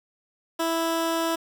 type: tone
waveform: 15% pulse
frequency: 329.6 Hz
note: E4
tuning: in tune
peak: -17 dBFS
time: 0.59-1.36 s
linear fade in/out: 10 ms
effects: 8-bit